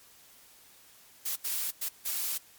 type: noise bursts at uneven times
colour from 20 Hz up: blue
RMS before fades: -32 dBFS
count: 4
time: 1.25-1.36 / 1.44-1.71 / 1.81-1.89 / 2.05-2.38 s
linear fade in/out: 10 ms
effects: white hiss -57 dBFS RMS until 2.58 s + MP3 96 kbps